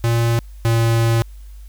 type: tone pair in turn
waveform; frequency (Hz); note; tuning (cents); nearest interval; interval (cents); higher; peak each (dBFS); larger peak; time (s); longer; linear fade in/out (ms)
square; 116.54 / 115; A#2 / A#2; 0 / -23; unison; 23; first; -15 / -14; second; 0.04-0.39 / 0.65-1.22; second; 0
effects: added 50 Hz sine -34 dBFS peak until 1.68 s + white hiss -55 dBFS RMS until 1.68 s